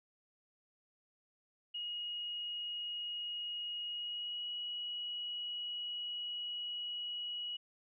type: tone with pitch glide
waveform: sine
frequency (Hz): 2885 to 2915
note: F#7 to F#7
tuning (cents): -44 to -26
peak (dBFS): -38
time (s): 1.74-7.57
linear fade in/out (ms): 10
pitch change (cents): +18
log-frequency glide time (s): 3.88-4.49
effects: none